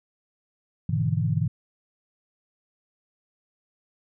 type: chord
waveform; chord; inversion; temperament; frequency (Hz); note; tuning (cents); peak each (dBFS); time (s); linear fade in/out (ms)
sine; E dominant seventh; first; just; 103.01 / 123.61 / 148.33 / 164.81; G#2 / B2 / D3 / E3; -14 / +2 / +18 / 0; -27; 0.89-1.48; 5
effects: none